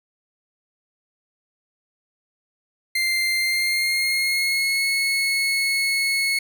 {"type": "tone with pitch glide", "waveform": "30% pulse", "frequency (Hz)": [2093, 2189], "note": ["C7", "C#7"], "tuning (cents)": [0, -22], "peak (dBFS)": -17, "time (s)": [2.95, 6.39], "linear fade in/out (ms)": 5, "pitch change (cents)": 78, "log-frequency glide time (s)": [3.37, 4.86], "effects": []}